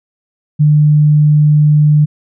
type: tone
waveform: sine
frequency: 150 Hz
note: D3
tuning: 37 cents sharp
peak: -5 dBFS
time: 0.59-2.06 s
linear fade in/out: 20 ms
effects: none